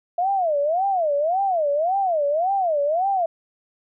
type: tone with vibrato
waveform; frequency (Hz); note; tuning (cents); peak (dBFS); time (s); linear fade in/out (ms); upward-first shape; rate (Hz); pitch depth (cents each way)
sine; 672; E5; +33; -18; 0.18-3.26; 5; sine; 1.8; 290
effects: none